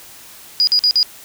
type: tone bursts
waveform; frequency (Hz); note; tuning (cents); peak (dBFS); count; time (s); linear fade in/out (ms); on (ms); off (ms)
sine; 4903; D#8; -26; -10; 4; 0.6-1.029; 0; 72; 47
effects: white hiss -40 dBFS RMS until 1.24 s